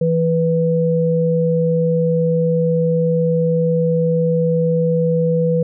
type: tone pair together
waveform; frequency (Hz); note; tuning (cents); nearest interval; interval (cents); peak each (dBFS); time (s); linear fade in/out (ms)
sine; 164.9 / 493; E3 / B4; +1 / -3; octave + perfect fifth; 1896; -16; 0.01-5.63; 5
effects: none